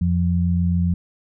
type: tone pair together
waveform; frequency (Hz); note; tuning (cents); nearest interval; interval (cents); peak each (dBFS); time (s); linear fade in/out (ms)
sine; 87.31 / 174.61; F2 / F3; 0 / 0; octave; 1200; -19; 0.01-0.94; 5
effects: none